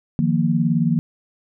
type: chord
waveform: sine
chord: Eb suspended second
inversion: none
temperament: equal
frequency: 155.56 / 174.61 / 233.1 Hz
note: Eb3 / F3 / Bb3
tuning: 0 / 0 / 0 cents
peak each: -20 dBFS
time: 0.19-0.99 s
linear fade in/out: 0 ms
effects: none